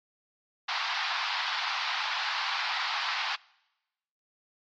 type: band-pass noise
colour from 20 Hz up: pink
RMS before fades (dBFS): -31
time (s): 0.68-3.36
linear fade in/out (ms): 10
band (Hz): 800 to 4900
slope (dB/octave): 48
effects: noise-tail reverb RT60 1.0 s tail -25 dB re dry + MP3 48 kbps